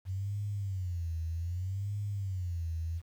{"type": "tone with vibrato", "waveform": "sine", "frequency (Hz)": 91.5, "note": "F#2", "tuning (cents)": -19, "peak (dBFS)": -32, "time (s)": [0.05, 3.02], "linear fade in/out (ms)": 50, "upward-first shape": "sine", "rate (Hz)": 0.64, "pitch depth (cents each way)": 200, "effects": ["10-bit"]}